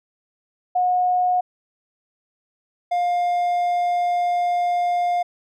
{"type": "tone pair in turn", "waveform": ["sine", "triangle"], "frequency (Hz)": [725, 706], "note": ["F#5", "F5"], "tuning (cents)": [-35, 19], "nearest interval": "unison", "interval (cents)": 46, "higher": "first", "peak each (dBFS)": -16, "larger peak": "neither", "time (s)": [[0.75, 1.41], [2.91, 5.23]], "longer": "second", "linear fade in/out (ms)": 10, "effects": []}